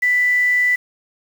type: tone with quantisation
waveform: sine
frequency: 1981 Hz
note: B6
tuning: 5 cents sharp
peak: -13 dBFS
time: 0.02-0.76 s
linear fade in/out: 10 ms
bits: 6
effects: none